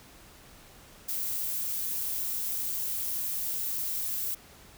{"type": "noise", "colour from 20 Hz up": "violet", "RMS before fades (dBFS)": -32, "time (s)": [1.08, 4.35], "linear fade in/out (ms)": 10, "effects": ["pink hiss -53 dBFS RMS until 4.77 s"]}